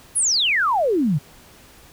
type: exponential sweep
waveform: sine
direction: down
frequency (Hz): 11175 to 132.6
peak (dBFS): -16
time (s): 0.15-1.19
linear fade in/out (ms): 20
effects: pink hiss -48 dBFS RMS until 1.92 s